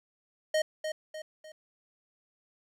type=tone with echo; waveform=square; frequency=622.3 Hz; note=D#5; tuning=in tune; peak=-25 dBFS; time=0.54-0.62 s; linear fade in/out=5 ms; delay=300 ms; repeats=3; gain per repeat=-7 dB; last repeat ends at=1.52 s; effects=low-pass 9000 Hz 12 dB/octave + 11-bit